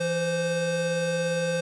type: tone pair together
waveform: square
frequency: 167.2 / 519 Hz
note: E3 / C5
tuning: +25 / -14 cents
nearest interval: octave + minor sixth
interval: 1961 cents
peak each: -31 / -26 dBFS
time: 0-1.61 s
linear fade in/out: 10 ms
effects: resampled to 22050 Hz